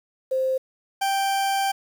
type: tone pair in turn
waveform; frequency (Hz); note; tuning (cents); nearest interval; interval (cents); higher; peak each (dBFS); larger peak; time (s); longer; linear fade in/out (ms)
sine / 40% pulse; 523.3 / 784.1; C5 / G5; 0 / 0; perfect fifth; 700; second; -20; neither; 0.31-0.58 / 1.01-1.72; second; 10
effects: 8-bit